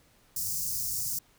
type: band-stop noise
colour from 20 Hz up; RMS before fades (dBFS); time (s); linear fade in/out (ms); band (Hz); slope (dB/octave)
white; -32; 0.36-1.19; 5; 180 to 5000; 48
effects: pink hiss -63 dBFS RMS until 1.38 s